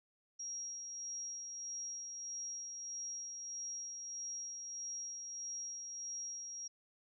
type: tone with tremolo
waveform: sine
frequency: 5640 Hz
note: F8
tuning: 16 cents sharp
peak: -40 dBFS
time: 0.39-6.68 s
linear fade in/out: 10 ms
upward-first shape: sine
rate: 1.6 Hz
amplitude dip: 35%
effects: none